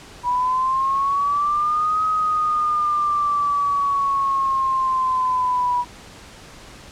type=linear two-way sweep; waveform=sine; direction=up then down; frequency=973 to 1266 to 973 Hz; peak=-17 dBFS; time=0.23-5.85 s; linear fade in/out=50 ms; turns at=2.04 s; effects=pink hiss -42 dBFS RMS until 6.91 s + low-pass 8000 Hz 12 dB/octave